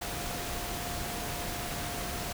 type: tone in noise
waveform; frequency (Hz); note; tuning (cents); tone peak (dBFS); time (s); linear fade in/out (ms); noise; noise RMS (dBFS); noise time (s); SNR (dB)
sine; 704; F5; +14; -42; 0.01-2.33; 10; pink; -36; 0.01-2.33; -9
effects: none